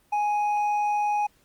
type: tone with hard clipping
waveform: sine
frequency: 832 Hz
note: G#5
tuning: 3 cents sharp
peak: -23 dBFS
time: 0.12-1.27 s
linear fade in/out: 10 ms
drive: 4 dB
effects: pink hiss -63 dBFS RMS until 1.44 s + Opus 24 kbps